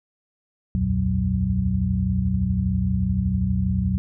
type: tone cluster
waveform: sine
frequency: 63.6 / 76.7 / 88.6 / 120.5 / 187 Hz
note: C2 / D#2 / F2 / B2 / F#3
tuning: -48 / -24 / +25 / -42 / +19 cents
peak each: -28 / -30 / -25 / -26 / -23 dBFS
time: 0.75-3.98 s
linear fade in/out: 0 ms
effects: none